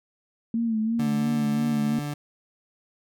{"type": "tone with vibrato", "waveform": "sine", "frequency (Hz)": 224.7, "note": "A3", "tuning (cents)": 37, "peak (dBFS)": -22, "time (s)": [0.54, 1.99], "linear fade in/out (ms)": 2, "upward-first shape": "sine", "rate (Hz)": 2.9, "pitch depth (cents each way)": 61}
{"type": "tone", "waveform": "30% pulse", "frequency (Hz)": 146.3, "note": "D3", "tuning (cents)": -6, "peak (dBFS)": -26, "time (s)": [0.99, 2.14], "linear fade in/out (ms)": 5}
{"effects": []}